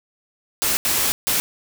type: noise bursts at uneven times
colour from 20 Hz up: white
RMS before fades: -20 dBFS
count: 3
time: 0.62-0.77 / 0.85-1.12 / 1.27-1.4 s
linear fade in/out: 0 ms
effects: none